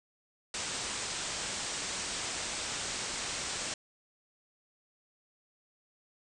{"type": "low-pass noise", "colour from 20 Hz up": "white", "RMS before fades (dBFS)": -37, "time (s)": [0.54, 3.74], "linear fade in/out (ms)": 2, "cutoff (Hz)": 8700, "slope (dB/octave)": 96, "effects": []}